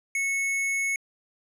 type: tone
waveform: square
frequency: 2200 Hz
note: C#7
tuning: 14 cents flat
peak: -25 dBFS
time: 0.15-0.96 s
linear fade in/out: 2 ms
effects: low-pass 12000 Hz 12 dB/octave